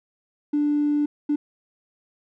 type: tone bursts at uneven times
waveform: triangle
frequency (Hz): 294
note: D4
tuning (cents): +2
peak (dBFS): -15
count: 2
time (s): 0.53-1.06 / 1.29-1.36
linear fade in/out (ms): 10
effects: tanh soft clip ceiling -16 dBFS